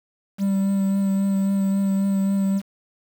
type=tone with vibrato; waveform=triangle; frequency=196 Hz; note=G3; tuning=in tune; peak=-16 dBFS; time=0.38-2.62 s; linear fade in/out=50 ms; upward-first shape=sine; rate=3.7 Hz; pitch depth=14 cents each way; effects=7-bit